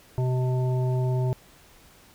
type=harmonic tone; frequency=127.3 Hz; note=C3; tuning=47 cents flat; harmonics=1 / 3 / 5 / 7; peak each=-22 / -32 / -36 / -39 dBFS; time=0.18-1.33 s; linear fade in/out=0 ms; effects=pink hiss -54 dBFS RMS until 2.14 s